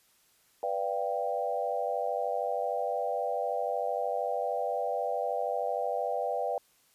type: chord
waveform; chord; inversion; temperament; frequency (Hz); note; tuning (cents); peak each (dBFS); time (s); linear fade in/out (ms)
sine; G dominant seventh; first; equal with one note detuned; 493.9 / 587.3 / 691.2 / 784; B4 / D5 / F5 / G5; 0 / 0 / -18 / 0; -34; 0.63-6.58; 2
effects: white hiss -66 dBFS RMS until 6.94 s + resampled to 32000 Hz